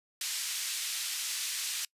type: band-pass noise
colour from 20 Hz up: white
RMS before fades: -35 dBFS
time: 0.21-1.85 s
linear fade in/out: 2 ms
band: 2400 to 8400 Hz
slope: 12 dB/octave
effects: noise-tail reverb RT60 0.1 s tail -25 dB re dry + resampled to 32000 Hz